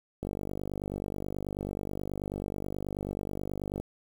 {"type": "click train", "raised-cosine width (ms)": 2, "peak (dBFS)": -21, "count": 177, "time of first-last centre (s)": [0.23, 3.8], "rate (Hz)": 49.3, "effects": ["8-bit"]}